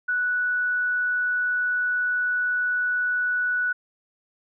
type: tone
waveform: sine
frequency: 1477 Hz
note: F#6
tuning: 3 cents flat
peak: -21 dBFS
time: 0.08-3.73 s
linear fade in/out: 10 ms
effects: none